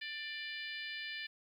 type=harmonic tone with a mistuned harmonic; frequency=591 Hz; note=D5; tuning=11 cents sharp; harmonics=3 / 4 / 5 / 6 / 7 / 8; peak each=-44 / -46 / -48 / -50 / -51 / -52 dBFS; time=0.01-1.27 s; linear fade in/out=10 ms; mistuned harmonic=8; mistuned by=+37 cents; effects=12-bit